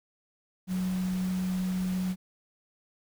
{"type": "tone in noise", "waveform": "sine", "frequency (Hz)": 184.6, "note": "F#3", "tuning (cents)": -4, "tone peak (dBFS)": -27, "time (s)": [0.67, 2.16], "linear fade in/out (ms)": 50, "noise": "pink", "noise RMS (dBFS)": -44, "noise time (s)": [0.67, 2.16], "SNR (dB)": 14, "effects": []}